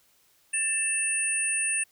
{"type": "tone cluster", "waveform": "sine", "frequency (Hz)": [1776, 2652, 9340], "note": ["A6", "E7", "D9"], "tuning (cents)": [16, 10, -11], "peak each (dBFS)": [-35, -29, -26], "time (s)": [0.53, 1.84], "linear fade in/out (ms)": 10, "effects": ["white hiss -64 dBFS RMS until 1.91 s"]}